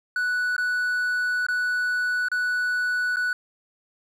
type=tone with dropouts; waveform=triangle; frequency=1480 Hz; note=F#6; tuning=in tune; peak=-20 dBFS; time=0.16-3.33 s; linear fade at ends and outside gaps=2 ms; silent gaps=0.565-0.58 / 1.466-1.485 / 2.285-2.316 / 3.16-3.168 s; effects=none